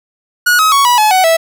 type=tone with pitch steps; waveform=45% pulse; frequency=1454 / 1273.1 / 1114.7 / 976.1 / 854.6 / 748.3 / 655.2 Hz; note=F#6 / D#6 / C#6 / B5 / G#5 / F#5 / E5; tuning=-31 / +39 / +9 / -21 / +49 / +19 / -11 cents; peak=-7 dBFS; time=0.46-1.37 s; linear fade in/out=10 ms; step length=130 ms; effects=none